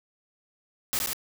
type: noise with echo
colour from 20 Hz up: white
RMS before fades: -27 dBFS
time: 0.93-0.99 s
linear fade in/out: 0 ms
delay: 71 ms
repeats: 2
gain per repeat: -2 dB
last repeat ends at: 1.132 s
effects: none